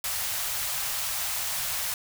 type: band-stop noise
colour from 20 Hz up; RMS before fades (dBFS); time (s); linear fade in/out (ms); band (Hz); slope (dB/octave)
white; -30; 0.04-1.94; 2; 140 to 600; 24
effects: none